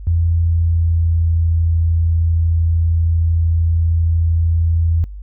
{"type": "tone with pitch glide", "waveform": "sine", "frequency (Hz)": [84, 82.94], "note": ["E2", "E2"], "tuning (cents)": [33, 11], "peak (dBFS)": -12, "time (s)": [0.07, 5.04], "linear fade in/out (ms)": 0, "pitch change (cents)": -22, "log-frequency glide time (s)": [0.29, 1.28], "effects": ["noise-tail reverb RT60 0.1 s tail -25 dB re dry", "added 50 Hz sine -28 dBFS peak until 5.22 s"]}